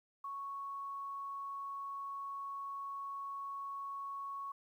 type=tone; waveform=sine; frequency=1108.7 Hz; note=C#6; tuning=in tune; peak=-40 dBFS; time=0.24-4.52 s; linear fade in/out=5 ms; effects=12-bit